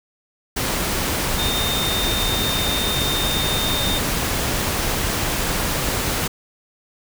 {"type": "tone in noise", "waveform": "sine", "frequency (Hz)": 3650, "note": "A#7", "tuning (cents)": -37, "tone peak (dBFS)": -23, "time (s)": [1.38, 3.99], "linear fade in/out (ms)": 10, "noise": "pink", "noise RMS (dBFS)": -22, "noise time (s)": [0.56, 6.28], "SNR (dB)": -4, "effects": []}